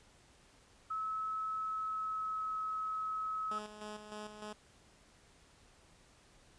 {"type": "tone with pitch glide", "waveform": "sine", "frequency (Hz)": [1295, 1285.3], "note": ["E6", "E6"], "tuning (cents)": [-31, -44], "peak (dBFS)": -35, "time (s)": [0.9, 3.59], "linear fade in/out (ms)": 10, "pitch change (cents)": -13, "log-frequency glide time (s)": [1.58, 2.56]}
{"type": "tone with tremolo", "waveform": "10% pulse", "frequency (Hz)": 211.4, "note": "G#3", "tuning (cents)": 31, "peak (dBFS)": -35, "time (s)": [3.51, 4.53], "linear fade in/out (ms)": 5, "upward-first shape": "square", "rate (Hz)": 3.3, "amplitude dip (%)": 55}
{"effects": ["pink hiss -64 dBFS RMS until 6.58 s", "resampled to 22050 Hz"]}